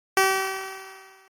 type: tone with exponential decay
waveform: 10% pulse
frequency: 383.8 Hz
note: G4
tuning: 37 cents flat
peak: -7 dBFS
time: 0.17-1.28 s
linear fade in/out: 2 ms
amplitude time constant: 240 ms
effects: AAC 48 kbps